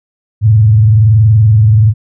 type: tone with frequency modulation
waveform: sine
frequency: 108.5 Hz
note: A2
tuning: 24 cents flat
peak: -3 dBFS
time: 0.41-1.94 s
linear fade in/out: 50 ms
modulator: 21.1 Hz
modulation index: 0.43
effects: none